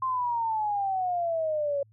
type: exponential sweep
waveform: sine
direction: down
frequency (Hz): 1058 to 554.4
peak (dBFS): -25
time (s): 0.02-1.83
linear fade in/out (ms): 5
effects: added 108 Hz sine -56 dBFS peak until 1.92 s